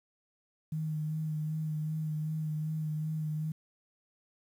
sine tone with vibrato, 155.1 Hz, D#3, 5 cents flat, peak -31 dBFS, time 0.72-3.52 s, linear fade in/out 5 ms, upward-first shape sine, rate 2.6 Hz, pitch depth 24 cents each way, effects 10-bit

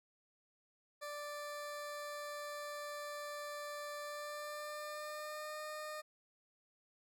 20% pulse tone with pitch glide, 587.3 to 610.5 Hz, D5 to D#5, 0 to -33 cents, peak -38 dBFS, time 1.01-6.02 s, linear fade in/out 20 ms, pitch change +67 cents, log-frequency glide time 4.01-5.61 s, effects none

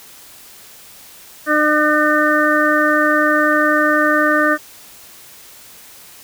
harmonic tone, 302 Hz, D4, 48 cents sharp, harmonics 1 / 2 / 4 / 5 / 6, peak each -18 / -18 / -18 / -18 / -18 dBFS, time 1.46-4.58 s, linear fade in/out 50 ms, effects white hiss -41 dBFS RMS until 6.23 s

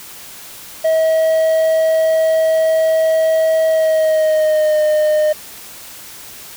triangle tone with pitch glide, 641 to 611 Hz, E5 to D#5, -49 to -32 cents, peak -9 dBFS, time 0.84-5.33 s, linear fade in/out 10 ms, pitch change -83 cents, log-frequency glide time 3.67-4.81 s, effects white hiss -35 dBFS RMS until 6.56 s

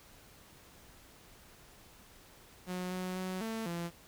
sawtooth tone with pitch steps, 181.8 / 183.8 / 185.7 / 223.7 / 170.9 Hz, F#3 / F#3 / F#3 / A3 / F3, -30 / -11 / +7 / +29 / -37 cents, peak -32 dBFS, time 2.66-3.91 s, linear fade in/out 50 ms, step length 250 ms, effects pink hiss -58 dBFS RMS until 4.07 s

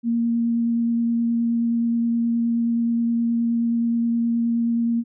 sine tone with vibrato, 233.1 Hz, A#3, in tune, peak -18 dBFS, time 0.03-5.04 s, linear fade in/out 50 ms, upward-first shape sine, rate 9.5 Hz, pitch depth 9 cents each way, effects none

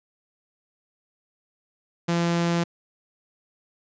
sawtooth tone, 170.6 Hz, F3, 40 cents flat, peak -17 dBFS, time 2.08-2.64 s, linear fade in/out 10 ms, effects resampled to 16000 Hz

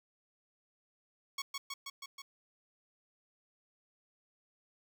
10% pulse tone with echo, 1108.7 Hz, C#6, in tune, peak -27 dBFS, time 1.38-1.42 s, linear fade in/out 5 ms, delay 160 ms, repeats 5, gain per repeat -2 dB, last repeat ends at 2.22 s, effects none

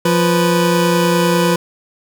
25% pulse tone pair together, 174.61 / 493.9 Hz, F3 / B4, 0 / 0 cents, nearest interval octave + tritone, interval 1800 cents, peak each -10 / -12 dBFS, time 0.05-1.56 s, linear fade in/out 5 ms, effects none

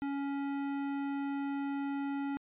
sine tone with hard clipping, 279.4 Hz, C#4, 14 cents sharp, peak -35 dBFS, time 0.02-2.37 s, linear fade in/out 0 ms, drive 14 dB, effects resampled to 8000 Hz

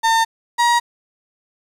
35% pulse tone pair in turn, 905 / 951 Hz, A5 / A#5, +48 / +34 cents, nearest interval minor second, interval 86 cents, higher second, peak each -11 dBFS, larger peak neither, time 0.03-0.25 / 0.58-0.8 s, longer neither, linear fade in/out 20 ms, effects low-pass 9000 Hz 12 dB/octave + 7-bit

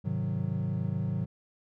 triangle chord, Ab dominant seventh, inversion none, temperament equal, 103.83 / 130.81 / 155.56 / 185 Hz, Ab2 / C3 / Eb3 / Gb3, 0 / 0 / 0 / 0 cents, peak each -32 dBFS, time 0.04-1.26 s, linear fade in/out 20 ms, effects none

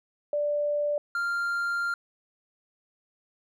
sine / triangle tone pair in turn, 587.3 / 1393.6 Hz, D5 / F6, 0 / -4 cents, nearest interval octave + minor third, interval 1496 cents, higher second, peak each -24 dBFS, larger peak neither, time 0.33-0.98 / 1.15-1.94 s, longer second, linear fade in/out 2 ms, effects none

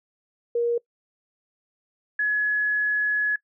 sine tone pair in turn, 472.6 / 1692.9 Hz, A#4 / G#6, +24 / +33 cents, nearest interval octave + minor seventh, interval 2209 cents, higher second, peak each -20 dBFS, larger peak neither, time 0.55-0.78 / 2.19-3.36 s, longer second, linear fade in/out 5 ms, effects noise-tail reverb RT60 0.1 s tail -23 dB re dry

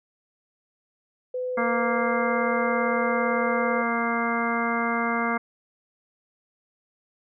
sine tone, 504 Hz, B4, 35 cents sharp, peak -26 dBFS, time 1.34-3.82 s, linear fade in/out 5 ms
harmonic tone, 233.1 Hz, A#3, in tune, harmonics 1 / 2 / 3 / 4 / 5 / 6 / 7 / 9, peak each -28 / -32 / -31 / -33 / -29 / -32 / -34 / -31 dBFS, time 1.57-5.38 s, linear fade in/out 10 ms
effects none

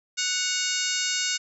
harmonic tone with a mistuned harmonic, 740 Hz, F#5, in tune, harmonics 2 / 3 / 4 / 5 / 6 / 7 / 8 / 9 / 10, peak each -33 / -33 / -33 / -33 / -33 / -33 / -33 / -33 / -33 dBFS, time 0.17-1.38 s, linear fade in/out 20 ms, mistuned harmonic 4, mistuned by -68 cents, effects none

